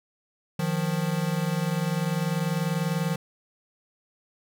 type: tone pair together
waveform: square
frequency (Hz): 155.56 / 175.73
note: D#3 / F3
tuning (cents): 0 / +11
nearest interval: major second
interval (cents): 211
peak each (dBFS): -28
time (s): 0.59-3.16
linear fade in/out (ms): 5
effects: none